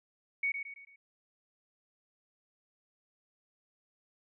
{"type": "tone with echo", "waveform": "sine", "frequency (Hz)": 2231, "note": "C#7", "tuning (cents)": 11, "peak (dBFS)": -28, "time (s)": [0.43, 0.52], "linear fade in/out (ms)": 5, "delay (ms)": 110, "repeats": 4, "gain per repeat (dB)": -7, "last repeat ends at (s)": 0.96, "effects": []}